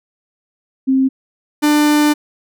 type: tone pair in turn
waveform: sine / 45% pulse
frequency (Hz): 264.9 / 297.8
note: C4 / D4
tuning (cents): +22 / +24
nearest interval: major second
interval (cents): 202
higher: second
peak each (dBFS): -10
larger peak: neither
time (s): 0.87-1.09 / 1.62-2.14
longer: second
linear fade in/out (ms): 20
effects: none